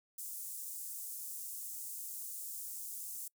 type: high-pass noise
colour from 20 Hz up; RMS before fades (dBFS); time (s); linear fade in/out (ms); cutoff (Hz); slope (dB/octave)
pink; -44; 0.18-3.28; 5; 7900; 24
effects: noise-tail reverb RT60 0.1 s tail -25 dB re dry